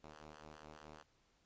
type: ring-modulated tone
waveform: 5% pulse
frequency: 76.4 Hz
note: D#2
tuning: 31 cents flat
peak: -40 dBFS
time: 0.03-1.03 s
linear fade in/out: 10 ms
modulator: 499 Hz
effects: pink hiss -75 dBFS RMS until 1.45 s + resampled to 16000 Hz